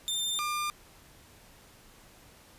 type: tone pair in turn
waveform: sawtooth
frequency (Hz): 3595 / 1199.7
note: A7 / D6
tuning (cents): +36 / +37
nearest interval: octave + perfect fifth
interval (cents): 1899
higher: first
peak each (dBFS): -26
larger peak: neither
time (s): 0.08-0.39 / 0.39-0.7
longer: neither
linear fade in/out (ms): 0
effects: pink hiss -56 dBFS RMS until 2.58 s + resampled to 32000 Hz